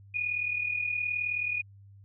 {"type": "tone pair together", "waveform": "sine", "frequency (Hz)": [2451, 2490], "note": ["D#7", "D#7"], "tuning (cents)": [-27, 1], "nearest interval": "unison", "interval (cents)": 28, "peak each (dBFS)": [-29, -35], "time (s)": [0.14, 1.62], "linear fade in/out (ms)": 10, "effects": ["added 99 Hz sine -50 dBFS peak until 2.04 s"]}